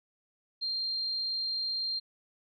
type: tone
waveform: sine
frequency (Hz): 4186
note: C8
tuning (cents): 0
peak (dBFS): -30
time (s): 0.61-2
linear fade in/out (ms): 20
effects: none